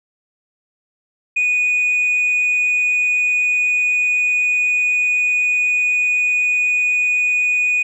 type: tone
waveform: sine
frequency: 2473 Hz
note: D#7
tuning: 11 cents flat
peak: -12 dBFS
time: 1.36-7.83 s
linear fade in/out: 10 ms
effects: tanh soft clip ceiling -12 dBFS